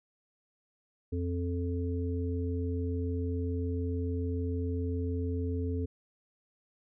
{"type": "harmonic tone", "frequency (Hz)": 87.31, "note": "F2", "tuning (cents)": 0, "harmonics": [1, 3, 5], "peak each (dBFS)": [-31, -36, -38], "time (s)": [1.12, 5.86], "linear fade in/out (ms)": 10, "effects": []}